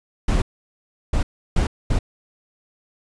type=noise bursts at uneven times; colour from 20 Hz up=brown; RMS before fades=-18 dBFS; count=4; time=0.28-0.42 / 1.13-1.23 / 1.56-1.67 / 1.9-1.99 s; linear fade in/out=5 ms; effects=resampled to 22050 Hz